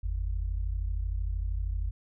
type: tone pair together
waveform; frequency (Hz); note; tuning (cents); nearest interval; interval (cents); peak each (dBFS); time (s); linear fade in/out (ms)
sine; 48.34 / 81.3; G1 / E2; -23 / -23; major sixth; 900; -29 / -34; 0.03-1.91; 10
effects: none